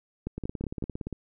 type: two click trains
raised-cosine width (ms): 3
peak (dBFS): -21 / -18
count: 14 / 4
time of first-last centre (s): 0.38-1.127 / 0.27-0.825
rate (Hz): 17.4 / 5.41
effects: none